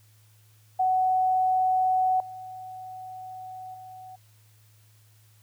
sine tone with level steps, 746 Hz, F#5, 14 cents sharp, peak -20 / -37 / -41 dBFS, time 0.79-4.16 s, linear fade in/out 10 ms, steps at 2.2 / 3.74 s, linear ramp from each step 2 ms, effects added 107 Hz sine -56 dBFS peak until 5.42 s + white hiss -63 dBFS RMS until 5.42 s

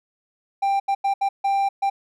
triangle tone bursts at uneven times, 790 Hz, G5, 13 cents sharp, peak -16 dBFS, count 6, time 0.62-0.8 / 0.88-0.95 / 1.04-1.14 / 1.21-1.29 / 1.44-1.69 / 1.82-1.9 s, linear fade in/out 10 ms, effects none

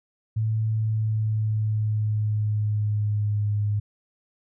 sine tone with pitch glide, 110 to 103.95 Hz, A2 to G#2, 0 to +2 cents, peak -21 dBFS, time 0.36-3.8 s, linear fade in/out 10 ms, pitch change -98 cents, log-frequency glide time 0.67-3.5 s, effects none

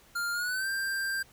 square tone with pitch glide, 1400 to 1580.6 Hz, F6 to G6, +4 to +14 cents, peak -30 dBFS, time 0.15-1.23 s, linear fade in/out 10 ms, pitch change +210 cents, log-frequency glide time 0.33-0.68 s, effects pink hiss -59 dBFS RMS until 1.32 s

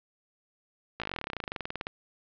slowing click train, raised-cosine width 0.3 ms, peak -17 dBFS, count 27, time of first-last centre 1-1.869 s, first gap 17 ms, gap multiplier 1.05, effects low-pass 4000 Hz 12 dB/octave

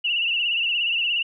sine tone with vibrato, 2794 Hz, F7, in tune, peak -20 dBFS, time 0.04-1.23 s, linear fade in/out 10 ms, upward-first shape sine, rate 17 Hz, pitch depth 82 cents each way, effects none

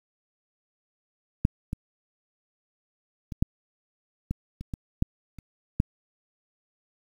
clicks, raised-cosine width 5 ms, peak -7 / -17 / -22 / -8 / -15 / -24 / -19 / -9 / -30 / -8 dBFS, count 10, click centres 1.451 / 1.731 / 3.322 / 3.425 / 4.31 / 4.61 / 4.738 / 5.024 / 5.387 / 5.801 s, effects 8-bit

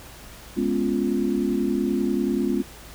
sine chord, C# dominant seventh, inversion second, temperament equal, 207.7 / 246.9 / 277.2 / 349.2 Hz, G#3 / B3 / C#4 / E#4, 0 / 0 / 0 / 0 cents, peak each -26 dBFS, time 0.56-2.63 s, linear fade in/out 20 ms, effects added 55 Hz sine -46 dBFS peak until 2.94 s + pink hiss -44 dBFS RMS until 2.94 s

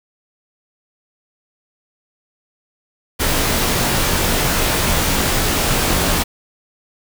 pink noise with comb filter, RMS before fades -17 dBFS, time 3.19-6.24 s, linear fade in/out 20 ms, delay 20 ms, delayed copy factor -0.65, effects none

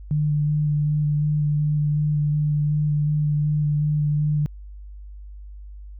sine tone with vibrato, 149.3 Hz, D3, 29 cents sharp, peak -18 dBFS, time 0.11-4.46 s, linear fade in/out 0 ms, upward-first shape square, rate 2.7 Hz, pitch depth 11 cents each way, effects added 50 Hz sine -36 dBFS peak until 5.99 s

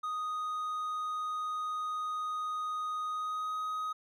triangle tone with pitch glide, 1244 to 1256.3 Hz, D#6 to D#6, -1 to +16 cents, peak -31 dBFS, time 0.03-3.93 s, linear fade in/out 10 ms, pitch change +17 cents, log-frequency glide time 3.06-3.56 s, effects none

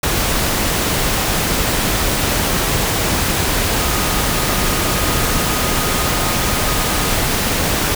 sine tone in noise, 1244.5 Hz, D#6, in tune, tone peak -28 dBFS, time 3.8-7.13 s, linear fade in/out 5 ms, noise pink, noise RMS -17 dBFS, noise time 0.03-7.95 s, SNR -14 dB, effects none

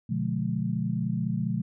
sine chord, B diminished seventh, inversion none, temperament just, 123.47 / 148.16 / 177.8 / 213.4 Hz, B2 / D3 / F3 / Ab3, 0 / +16 / +31 / +47 cents, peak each -31 / -33 / -30 / -31 dBFS, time 0.09-1.62 s, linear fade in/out 10 ms, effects none

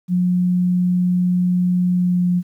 sine tone with pitch glide, 179.6 to 177.95 Hz, F3 to F3, +49 to +33 cents, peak -14 dBFS, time 0.08-2.43 s, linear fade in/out 50 ms, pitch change -16 cents, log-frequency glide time 1.93-2.3 s, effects 9-bit

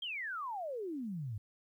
sine exponential sweep, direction down, 3280 to 98 Hz, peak -37 dBFS, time 0.02-1.38 s, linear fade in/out 5 ms, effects 12-bit

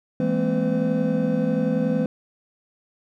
triangle tone cluster, 165.7 / 207.5 / 228.5 / 259.1 / 509 Hz, E3 / G#3 / A#3 / C4 / C5, +9 / -1 / -34 / -17 / -48 cents, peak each -24 dBFS, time 0.2-2.06 s, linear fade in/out 2 ms, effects none

